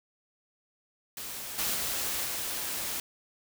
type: noise with level steps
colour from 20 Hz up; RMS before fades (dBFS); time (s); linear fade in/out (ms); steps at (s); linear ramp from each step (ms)
white; -39 / -30 / -32 / -34; 1.17-3; 2; 1.58 / 1.74 / 2.25; 10
effects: none